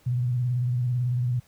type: tone with vibrato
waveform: sine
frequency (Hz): 123.47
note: B2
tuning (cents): 0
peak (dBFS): -22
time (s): 0.06-1.4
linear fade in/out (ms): 10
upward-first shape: square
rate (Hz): 18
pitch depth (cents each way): 47
effects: pink hiss -60 dBFS RMS until 1.47 s